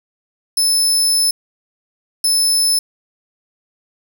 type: tone bursts at uneven times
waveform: 20% pulse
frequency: 5250 Hz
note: E8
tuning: 8 cents flat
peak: -7 dBFS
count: 2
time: 0.57-1.31 / 2.24-2.79 s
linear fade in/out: 5 ms
effects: none